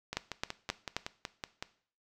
two click trains, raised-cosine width 0.2 ms, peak -19 / -14 dBFS, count 9 / 4, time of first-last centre 0.13-1.625 / 0.17-0.966 s, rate 5.35 / 3.77 Hz, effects noise-tail reverb RT60 0.5 s tail -17 dB re dry

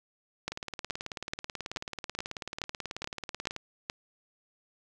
two click trains, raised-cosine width 0.2 ms, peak -15 / -19 dBFS, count 9 / 57, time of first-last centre 0.48-3.899 / 0.52-3.563 s, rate 2.34 / 18.4 Hz, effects none

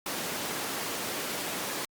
pink high-pass noise, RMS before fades -34 dBFS, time 0.06-1.85 s, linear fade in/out 2 ms, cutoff 250 Hz, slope 12 dB/octave, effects Opus 48 kbps

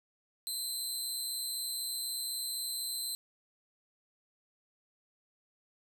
20% pulse tone with amplitude modulation, 4082 Hz, C8, 44 cents flat, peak -27 dBFS, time 0.47-3.15 s, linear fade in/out 0 ms, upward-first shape sine, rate 291 Hz, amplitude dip 40%, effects none

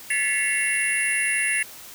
sine tone cluster, 1730 / 1983 / 2193 / 2739 / 9950 Hz, A6 / B6 / C#7 / F7 / D#9, -30 / +7 / -19 / -34 / -1 cents, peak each -27 dBFS, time 0.1-1.63 s, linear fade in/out 5 ms, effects white hiss -42 dBFS RMS until 1.94 s

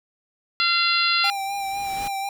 harmonic tone, 688 Hz, F5, 26 cents flat, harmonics 2 / 3 / 4 / 5 / 6 / 7, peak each -23 / -27 / -24 / -28 / -23 / -29 dBFS, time 0.6-1.3 s, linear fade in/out 0 ms
pink noise with exponential growth, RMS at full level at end -34 dBFS, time 1.16-2.08 s, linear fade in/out 5 ms, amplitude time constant 200 ms
square tone with vibrato, 791 Hz, G5, 15 cents sharp, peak -26 dBFS, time 1.24-2.29 s, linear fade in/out 2 ms, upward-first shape sine, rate 4 Hz, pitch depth 28 cents each way
effects none

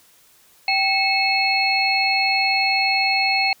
sine tone cluster, 778 / 2192 / 2610 / 4299 Hz, G5 / C#7 / E7 / C8, -13 / -20 / -18 / +46 cents, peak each -22 dBFS, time 0.68-3.53 s, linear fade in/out 2 ms, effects white hiss -54 dBFS RMS until 3.6 s

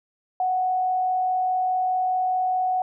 sine tone with frequency modulation, 740 Hz, F#5, in tune, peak -20 dBFS, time 0.4-2.82 s, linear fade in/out 2 ms, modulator 44.8 Hz, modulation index 0.21, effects none

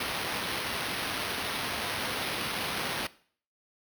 white noise with sample-and-hold, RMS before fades -33 dBFS, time 0-3.07 s, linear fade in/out 5 ms, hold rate 7350 Hz, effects noise-tail reverb RT60 0.5 s tail -19 dB re dry + high-pass 60 Hz 12 dB/octave

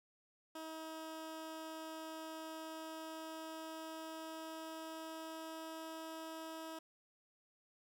15% pulse tone with pitch glide, 318.9 to 321.7 Hz, D#4 to E4, +43 to -42 cents, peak -39 dBFS, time 0.55-6.79 s, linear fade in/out 5 ms, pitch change +15 cents, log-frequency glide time 2.43-5.96 s, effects none

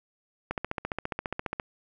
click train, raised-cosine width 0.5 ms, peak -15 dBFS, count 17, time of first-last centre 0.51-1.598 s, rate 14.7 Hz, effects none

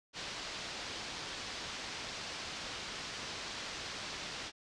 white low-pass noise, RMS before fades -43 dBFS, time 0.13-4.52 s, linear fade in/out 50 ms, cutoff 5400 Hz, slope 24 dB/octave, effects resampled to 22050 Hz

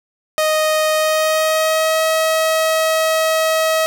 sawtooth tone with pitch glide, 622.3 to 638.7 Hz, D#5 to D#5, 0 to +45 cents, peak -10 dBFS, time 0.38-3.86 s, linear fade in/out 0 ms, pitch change +45 cents, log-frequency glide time 0.93-2.03 s, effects none

